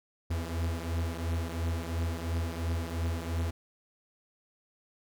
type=beating tone pair; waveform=45% pulse; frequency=82.41 / 85.31 Hz; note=E2 / F2; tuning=0 / -40 cents; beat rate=2.9 Hz; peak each=-32 / -35 dBFS; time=0.3-3.51 s; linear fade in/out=10 ms; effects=none